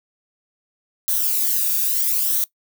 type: noise with flanger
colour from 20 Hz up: violet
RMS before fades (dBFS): -20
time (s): 1.08-2.44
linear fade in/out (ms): 0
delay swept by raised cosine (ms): 0.4 to 0.98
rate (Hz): 0.75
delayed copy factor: -0.6
effects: noise-tail reverb RT60 0.1 s tail -20 dB re dry